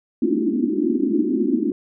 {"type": "band-pass noise", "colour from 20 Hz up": "white", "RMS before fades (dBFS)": -20, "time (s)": [0.22, 1.72], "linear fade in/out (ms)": 2, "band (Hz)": [210, 360], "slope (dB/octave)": 96, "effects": []}